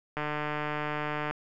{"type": "click train", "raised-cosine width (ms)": 0.5, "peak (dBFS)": -17, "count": 172, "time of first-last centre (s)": [0.17, 1.31], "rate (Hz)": 150, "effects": []}